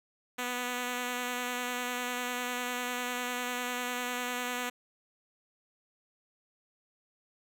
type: tone with vibrato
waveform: 5% pulse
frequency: 246.9 Hz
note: B3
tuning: in tune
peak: -21 dBFS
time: 0.38-4.7 s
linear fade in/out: 10 ms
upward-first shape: square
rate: 10 Hz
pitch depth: 12 cents each way
effects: none